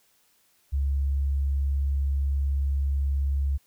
sine tone, 69.3 Hz, C#2, in tune, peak -22 dBFS, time 0.72-3.58 s, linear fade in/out 20 ms, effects white hiss -65 dBFS RMS until 3.66 s

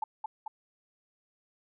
sine tone with echo, 869 Hz, A5, 22 cents flat, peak -28 dBFS, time 0.02-0.04 s, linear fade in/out 5 ms, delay 220 ms, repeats 2, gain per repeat -3 dB, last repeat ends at 0.48 s, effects none

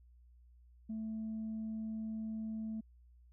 sine tone, 220 Hz, A3, in tune, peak -36 dBFS, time 0.89-2.81 s, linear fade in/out 10 ms, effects tanh soft clip ceiling -35 dBFS + added 60 Hz sine -59 dBFS peak until 3.32 s

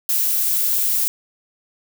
violet noise with high-pass filter sweep, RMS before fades -19 dBFS, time 0.09-1.08 s, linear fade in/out 0 ms, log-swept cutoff 560 to 210 Hz, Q 2.7, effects none

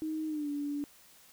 sine tone with pitch glide, 313.2 to 288.9 Hz, D#4 to D4, +11 to -28 cents, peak -32 dBFS, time 0.02-0.84 s, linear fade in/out 0 ms, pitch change -139 cents, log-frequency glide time 0.27-0.49 s, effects white hiss -59 dBFS RMS until 1.32 s

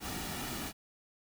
pink noise with comb filter, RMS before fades -39 dBFS, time 0-0.73 s, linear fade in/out 50 ms, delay 1.9 ms, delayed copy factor -0.5, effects none

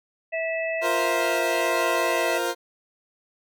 harmonic tone, 653 Hz, E5, 17 cents flat, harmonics 1 / 3 / 4, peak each -26 / -31 / -32 dBFS, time 0.32-2.39 s, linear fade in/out 20 ms
20% pulse chord, F suspended fourth, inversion none, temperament equal, 349.2 / 466.2 / 523.3 Hz, F4 / Bb4 / C5, 0 / 0 / 0 cents, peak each -23 dBFS, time 0.81-2.55 s, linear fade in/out 50 ms
effects none

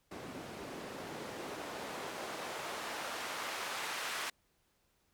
white noise with band-pass filter sweep, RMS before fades -42 dBFS, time 0.11-4.3 s, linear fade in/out 5 ms, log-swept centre 220 to 1400 Hz, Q 0.71, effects pink hiss -75 dBFS RMS until 5.13 s

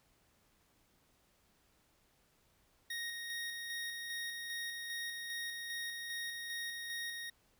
25% pulse tone with tremolo, 1867 Hz, A#6, 2 cents sharp, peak -35 dBFS, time 2.9-7.3 s, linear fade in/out 5 ms, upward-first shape square, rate 2.5 Hz, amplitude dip 30%, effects pink hiss -72 dBFS RMS until 7.59 s

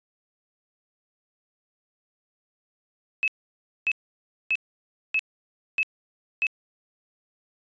sine tone bursts, 2589 Hz, E7, 32 cents flat, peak -20 dBFS, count 6, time 3.23-6.468 s, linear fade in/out 0 ms, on 48 ms, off 590 ms, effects resampled to 16000 Hz

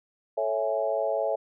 sine chord, A major seventh, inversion none, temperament equal, 440 / 554.4 / 659.3 / 830.6 Hz, A4 / C#5 / E5 / G#5, 0 / 0 / 0 / 0 cents, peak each -32 / -28 / -28 / -34 dBFS, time 0.37-1.36 s, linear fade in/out 10 ms, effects none

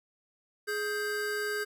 square tone pair together, 418.6 / 1580.4 Hz, G#4 / G6, +14 / +14 cents, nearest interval octave + major seventh, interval 2300 cents, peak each -34 / -34 dBFS, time 0.67-1.65 s, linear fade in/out 20 ms, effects none

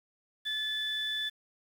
sine tone pair together, 1733 / 3483 Hz, A6 / A7, -27 / -18 cents, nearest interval octave, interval 1209 cents, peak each -35 / -31 dBFS, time 0.45-1.3 s, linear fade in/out 20 ms, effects tanh soft clip ceiling -25 dBFS + 9-bit

